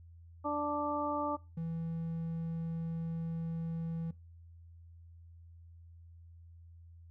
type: harmonic tone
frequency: 293.7 Hz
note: D4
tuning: in tune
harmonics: 1 / 2 / 3 / 4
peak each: -37 / -37 / -37 / -37 dBFS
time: 0.44-1.37 s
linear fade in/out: 20 ms
type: tone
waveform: triangle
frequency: 164.81 Hz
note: E3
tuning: in tune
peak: -33 dBFS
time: 1.57-4.11 s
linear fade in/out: 5 ms
effects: noise-tail reverb RT60 0.3 s tail -23 dB re dry + added 84 Hz sine -52 dBFS peak until 7.1 s